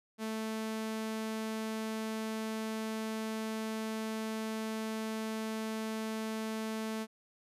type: tone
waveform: sawtooth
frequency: 220 Hz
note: A3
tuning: in tune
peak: -31 dBFS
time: 0.18-7.07 s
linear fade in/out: 50 ms
effects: resampled to 32000 Hz